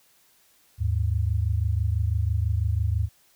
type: tone pair together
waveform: sine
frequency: 77.78 / 103.83 Hz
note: D#2 / G#2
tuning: 0 / 0 cents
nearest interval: perfect fourth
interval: 500 cents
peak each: -24 dBFS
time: 0.78-3.09 s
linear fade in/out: 50 ms
effects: white hiss -61 dBFS RMS until 3.35 s